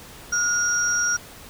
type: tone pair together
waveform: sine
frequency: 1422 / 5688 Hz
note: F6 / F8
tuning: +31 / +31 cents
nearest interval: 2 octaves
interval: 2400 cents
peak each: -22 dBFS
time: 0.32-1.17 s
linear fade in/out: 10 ms
effects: pink hiss -43 dBFS RMS until 1.49 s